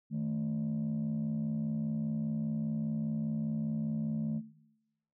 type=tone pair together; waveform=sine; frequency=155.1 / 220.1 Hz; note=D#3 / A3; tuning=-5 / +1 cents; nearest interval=tritone; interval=606 cents; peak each=-33 / -32 dBFS; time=0.1-4.42 s; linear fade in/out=50 ms; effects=noise-tail reverb RT60 0.9 s tail -19 dB re dry + tanh soft clip ceiling -28 dBFS